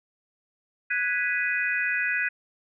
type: chord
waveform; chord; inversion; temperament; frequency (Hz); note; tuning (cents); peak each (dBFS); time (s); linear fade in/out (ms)
sine; G# minor seventh; third; equal; 1480 / 1661.2 / 1975.5 / 2489; F#6 / G#6 / B6 / D#7; 0 / 0 / 0 / 0; -29; 0.9-2.29; 10
effects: none